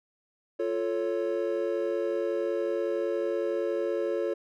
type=chord; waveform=triangle; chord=F augmented; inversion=none; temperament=equal; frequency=349.2 / 440 / 554.4 Hz; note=F4 / A4 / C#5; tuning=0 / 0 / 0 cents; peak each=-29 dBFS; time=0.59-4.34 s; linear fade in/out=10 ms; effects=none